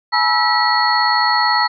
sine tone cluster, 849 / 967 / 1313 / 1939 / 4346 Hz, G#5 / B5 / E6 / B6 / C#8, +38 / -37 / -7 / -32 / -35 cents, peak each -19 dBFS, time 0.12-1.68 s, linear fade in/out 20 ms, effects none

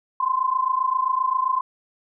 sine tone pair together, 1024.4 / 1052 Hz, C6 / C6, -37 / +9 cents, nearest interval unison, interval 46 cents, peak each -22 dBFS, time 0.2-1.61 s, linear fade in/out 5 ms, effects none

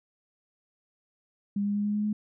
sine tone with pitch steps, 202.1 / 203.9 / 205.6 / 207.4 / 209.2 / 211 Hz, G#3 / G#3 / G#3 / G#3 / G#3 / G#3, -47 / -32 / -17 / -2 / +13 / +28 cents, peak -25 dBFS, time 1.56-2.13 s, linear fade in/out 5 ms, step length 95 ms, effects none

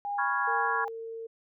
sine tone with tremolo, 813 Hz, G#5, 37 cents flat, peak -29 dBFS, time 0.05-0.88 s, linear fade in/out 0 ms, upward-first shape sine, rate 2.4 Hz, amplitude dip 55%
sine chord, C# dominant seventh, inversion third, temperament equal, 987.8 / 1108.7 / 1396.9 / 1661.2 Hz, B5 / C#6 / E#6 / G#6, 0 / 0 / 0 / 0 cents, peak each -32 / -31 / -33 / -31 dBFS, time 0.18-0.85 s, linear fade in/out 10 ms
sine tone with pitch glide, 462 to 453.8 Hz, A#4 to A#4, -16 to -47 cents, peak -36 dBFS, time 0.47-1.27 s, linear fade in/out 10 ms, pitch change -31 cents, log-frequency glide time 0.65-0.85 s
effects none

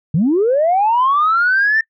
sine linear sweep, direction up, 137.3 to 1808 Hz, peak -10 dBFS, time 0.14-1.81 s, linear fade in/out 5 ms, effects noise-tail reverb RT60 0.1 s tail -24 dB re dry + tanh soft clip ceiling -7 dBFS

